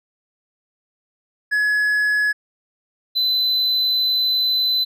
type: tone pair in turn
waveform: triangle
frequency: 1692 / 4024 Hz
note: G#6 / B7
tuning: +32 / +32 cents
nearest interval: octave + minor third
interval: 1500 cents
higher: second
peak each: -14 / -15 dBFS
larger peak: first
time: 1.51-2.33 / 3.15-4.85 s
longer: second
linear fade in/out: 20 ms
effects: none